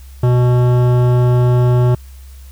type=tone with hard clipping; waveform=sine; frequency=123.47 Hz; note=B2; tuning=in tune; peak=-11 dBFS; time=0.23-1.95 s; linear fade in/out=5 ms; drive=15 dB; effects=added 66 Hz sine -33 dBFS peak until 2.51 s + white hiss -48 dBFS RMS until 2.51 s